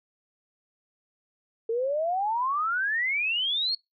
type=exponential sweep; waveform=sine; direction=up; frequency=442.8 to 4404 Hz; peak=-24 dBFS; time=1.69-3.75 s; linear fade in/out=5 ms; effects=noise-tail reverb RT60 0.2 s tail -26 dB re dry